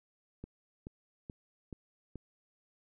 click train, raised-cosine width 3 ms, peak -30 dBFS, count 5, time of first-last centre 0.44-2.157 s, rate 2.33 Hz, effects none

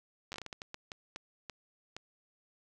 slowing click train, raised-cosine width 0.2 ms, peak -24 dBFS, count 14, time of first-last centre 0.32-1.966 s, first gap 9 ms, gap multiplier 1.39, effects none

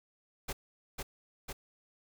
pink noise with echo, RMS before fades -37 dBFS, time 0.48-0.53 s, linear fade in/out 10 ms, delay 500 ms, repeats 2, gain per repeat -2 dB, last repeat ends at 1.53 s, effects none

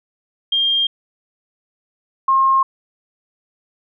sine tone pair in turn, 3207 / 1070.2 Hz, G7 / C6, +39 / +39 cents, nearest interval octave + perfect fifth, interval 1900 cents, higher first, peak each -14 / -11 dBFS, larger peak second, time 0.52-0.87 / 2.28-2.63 s, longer neither, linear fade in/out 5 ms, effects none

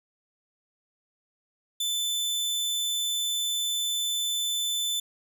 sawtooth tone, 3520 Hz, A7, in tune, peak -23 dBFS, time 1.8-5 s, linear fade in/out 5 ms, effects none

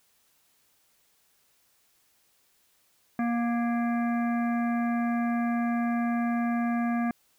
harmonic tone with a mistuned harmonic, 236.2 Hz, A#3, 23 cents sharp, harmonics 1 / 3 / 5 / 7 / 9 / 10, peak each -25 / -33 / -39 / -39 / -45 / -48 dBFS, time 3.19-7.11 s, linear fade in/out 2 ms, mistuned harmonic 9, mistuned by -40 cents, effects white hiss -67 dBFS RMS until 7.38 s

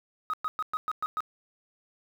sine tone bursts, 1261 Hz, D#6, 23 cents sharp, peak -25 dBFS, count 7, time 0.3-1.205 s, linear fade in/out 0 ms, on 35 ms, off 110 ms, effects tanh soft clip ceiling -24 dBFS + 9-bit

